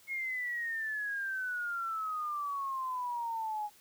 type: exponential sweep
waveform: sine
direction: down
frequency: 2175 to 827 Hz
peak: -33 dBFS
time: 0.07-3.7 s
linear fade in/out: 50 ms
effects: white hiss -61 dBFS RMS until 3.8 s